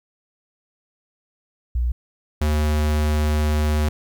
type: tone pair in turn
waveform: sine / square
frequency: 60.2 / 75.67 Hz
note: B1 / D#2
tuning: -44 / -48 cents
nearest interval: major third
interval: 396 cents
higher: second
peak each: -18 dBFS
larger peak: neither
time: 1.75-1.92 / 2.41-3.89 s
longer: second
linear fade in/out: 5 ms
effects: 10-bit